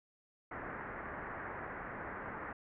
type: low-pass noise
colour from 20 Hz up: white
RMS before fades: -44 dBFS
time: 0.51-2.53 s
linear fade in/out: 5 ms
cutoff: 1900 Hz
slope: 48 dB/octave
effects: none